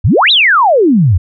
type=exponential two-way sweep; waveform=sine; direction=up then down; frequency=75.3 to 4064 to 79.2 Hz; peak=-5 dBFS; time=0.04-1.18 s; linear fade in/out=10 ms; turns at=0.31 s; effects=none